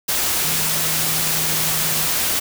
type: tone in noise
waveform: sine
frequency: 158.7 Hz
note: D#3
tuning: 35 cents sharp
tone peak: -31 dBFS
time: 0.44-2.07 s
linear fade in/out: 10 ms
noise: white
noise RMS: -20 dBFS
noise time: 0.08-2.4 s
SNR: -14 dB
effects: none